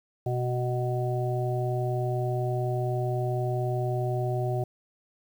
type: harmonic tone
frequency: 124.1 Hz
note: B2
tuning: 9 cents sharp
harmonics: 1 / 3 / 5 / 6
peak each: -27 / -32 / -34 / -35 dBFS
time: 0.26-4.64 s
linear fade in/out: 5 ms
effects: 9-bit